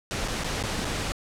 pink noise with dropouts, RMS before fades -29 dBFS, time 0.11-1.12 s, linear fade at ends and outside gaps 0 ms, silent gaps 0.278-0.283 / 0.437-0.444 / 0.627-0.637 / 0.846-0.852 s, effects low-pass 8000 Hz 12 dB/octave

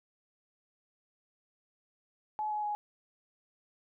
sine tone with pitch steps, 853 / 843.7 / 834.5 Hz, G#5 / G#5 / G#5, +46 / +27 / +8 cents, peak -31 dBFS, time 2.39-2.75 s, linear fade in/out 0 ms, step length 120 ms, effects none

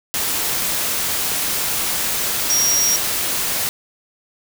sine tone in noise, 5660 Hz, F8, 22 cents sharp, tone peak -15 dBFS, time 2.5-2.96 s, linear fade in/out 0 ms, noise white, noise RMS -21 dBFS, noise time 0.14-3.69 s, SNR +3 dB, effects none

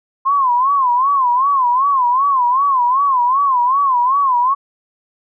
sine tone with vibrato, 1046.5 Hz, C6, in tune, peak -11 dBFS, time 0.25-4.55 s, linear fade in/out 20 ms, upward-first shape sine, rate 2.6 Hz, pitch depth 150 cents each way, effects none

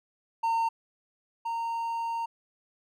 triangle tone pair in turn, 913 / 922 Hz, A#5 / A#5, -36 / -19 cents, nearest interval unison, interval 17 cents, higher second, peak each -22 / -27 dBFS, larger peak first, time 0.43-0.69 / 1.45-2.26 s, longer second, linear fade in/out 10 ms, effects none

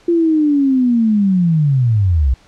sine linear sweep, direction down, 346.2 to 59.5 Hz, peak -10 dBFS, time 0.08-2.34 s, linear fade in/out 5 ms, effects pink hiss -49 dBFS RMS until 2.47 s + low-pass 6000 Hz 12 dB/octave

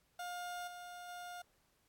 30% pulse tone with level steps, 710 Hz, F5, 28 cents sharp, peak -39 / -45 / -43 dBFS, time 0.19-1.42 s, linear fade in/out 5 ms, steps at 0.67 / 1.08 s, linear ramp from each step 10 ms, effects pink hiss -75 dBFS RMS until 1.88 s + AAC 64 kbps

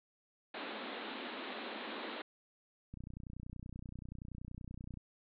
pink band-pass noise, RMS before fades -44 dBFS, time 0.54-2.22 s, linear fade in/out 5 ms, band 210 to 4100 Hz, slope 96 dB/octave
click train, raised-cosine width 5 ms, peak -34 dBFS, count 63, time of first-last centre 2.94-4.973 s, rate 30.5 Hz
effects none

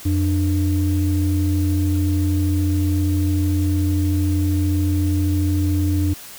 sine tone pair together, 88.54 / 297.8 Hz, F2 / D4, +24 / +24 cents, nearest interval octave + major sixth, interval 2100 cents, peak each -16 / -20 dBFS, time 0.05-6.14 s, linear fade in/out 10 ms, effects tanh soft clip ceiling -10 dBFS + white hiss -38 dBFS RMS until 6.38 s

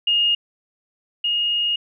sine tone pair in turn, 2847 / 2858 Hz, F7 / F7, +33 / +39 cents, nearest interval unison, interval 6 cents, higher second, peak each -15 / -18 dBFS, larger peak first, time 0.07-0.35 / 1.24-1.76 s, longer second, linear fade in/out 5 ms, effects none

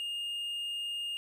triangle tone, 2833 Hz, F7, 24 cents sharp, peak -32 dBFS, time 0-1.17 s, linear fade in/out 0 ms, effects none

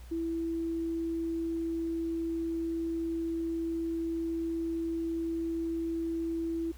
sine tone, 330.6 Hz, E4, 5 cents sharp, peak -30 dBFS, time 0.11-6.72 s, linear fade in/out 10 ms, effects added 60 Hz sine -45 dBFS peak until 6.77 s + pink hiss -58 dBFS RMS until 6.77 s

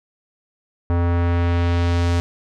square tone with low-pass filter sweep, 86.3 Hz, F2, 20 cents flat, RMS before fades -18 dBFS, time 0.9-2.2 s, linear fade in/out 0 ms, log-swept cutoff 1200 to 7000 Hz, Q 0.88, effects none

